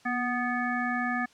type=harmonic tone with a mistuned harmonic; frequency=246.9 Hz; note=B3; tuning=in tune; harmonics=1 / 3 / 5 / 7 / 9; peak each=-31 / -33 / -35 / -31 / -40 dBFS; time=0.05-1.26 s; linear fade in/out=10 ms; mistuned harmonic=1; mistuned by=-33 cents; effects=white hiss -59 dBFS RMS until 1.33 s + low-pass 6000 Hz 12 dB/octave